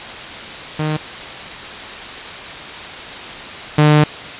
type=tone pair in turn; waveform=sawtooth; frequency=153.8 / 150.55 Hz; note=D#3 / D3; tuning=-20 / +43 cents; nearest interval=unison; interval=37 cents; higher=first; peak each=-13 / -4 dBFS; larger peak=second; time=0.79-0.97 / 3.78-4.04 s; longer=second; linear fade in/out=5 ms; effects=white hiss -29 dBFS RMS until 4.39 s + resampled to 8000 Hz